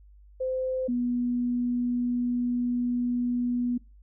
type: tone pair in turn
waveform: sine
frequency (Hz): 517 / 244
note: C5 / B3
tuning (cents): -21 / -21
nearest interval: octave + minor second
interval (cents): 1300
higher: first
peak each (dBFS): -26 / -24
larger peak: second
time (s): 0.4-0.88 / 0.88-3.78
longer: second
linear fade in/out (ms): 10
effects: noise-tail reverb RT60 0.3 s tail -24 dB re dry + added 50 Hz sine -50 dBFS peak until 4.02 s